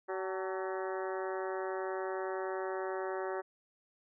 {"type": "harmonic tone with a mistuned harmonic", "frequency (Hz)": 189.3, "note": "F#3", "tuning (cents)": 40, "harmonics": [2, 3, 4, 5, 6, 7, 8, 9, 10], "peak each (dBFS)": [-37, -41, -43, -45, -47, -48, -49, -50, -51], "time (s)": [0.08, 3.42], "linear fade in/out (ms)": 20, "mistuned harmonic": 5, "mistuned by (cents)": -78, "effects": []}